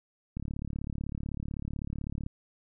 click train, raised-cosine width 5 ms, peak -23 dBFS, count 69, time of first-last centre 0.37-2.264 s, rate 35.9 Hz, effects none

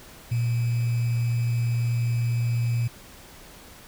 sine tone with sample-and-hold, 118.3 Hz, A#2, 26 cents sharp, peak -21 dBFS, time 0.31-2.88 s, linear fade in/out 10 ms, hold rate 2450 Hz, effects pink hiss -47 dBFS RMS until 3.87 s

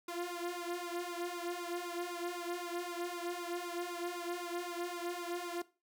sawtooth tone with flanger, 349.2 Hz, F4, in tune, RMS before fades -40 dBFS, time 0.08-5.62 s, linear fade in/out 5 ms, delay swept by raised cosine 0.8 to 2.8 ms, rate 3.9 Hz, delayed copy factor +0.95, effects noise-tail reverb RT60 0.3 s tail -18 dB re dry

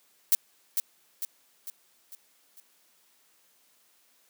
violet noise with echo, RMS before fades -20 dBFS, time 0.32-0.35 s, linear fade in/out 0 ms, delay 450 ms, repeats 5, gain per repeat -6 dB, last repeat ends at 2.6 s, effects white hiss -65 dBFS RMS until 4.29 s + high-pass 200 Hz 12 dB/octave

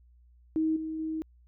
sine tone with level steps, 316.9 Hz, D#4, 32 cents sharp, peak -24 / -32 / -30 dBFS, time 0.56-1.22 s, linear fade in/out 0 ms, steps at 0.76 / 0.99 s, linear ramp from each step 5 ms, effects added 60 Hz sine -56 dBFS peak until 1.47 s

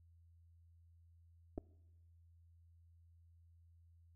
clicks, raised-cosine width 2 ms, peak -30 dBFS, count 2, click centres 1.578 / 1.581 s, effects noise-tail reverb RT60 1.0 s tail -22 dB re dry + added 84 Hz sine -63 dBFS peak until 4.15 s

